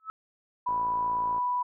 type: tone with exponential growth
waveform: sine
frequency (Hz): 1300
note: E6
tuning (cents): -24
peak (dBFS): -29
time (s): 0-0.1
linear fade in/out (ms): 0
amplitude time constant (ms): 20
type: tone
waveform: sine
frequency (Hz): 987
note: B5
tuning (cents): -1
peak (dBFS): -25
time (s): 0.66-1.63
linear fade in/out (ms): 10
type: click train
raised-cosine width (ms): 1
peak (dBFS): -29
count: 40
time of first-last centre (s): 0.69-1.381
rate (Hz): 56.4
effects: none